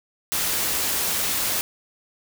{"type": "noise", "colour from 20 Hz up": "white", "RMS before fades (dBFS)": -24, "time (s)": [0.32, 1.61], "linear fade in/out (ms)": 0, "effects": []}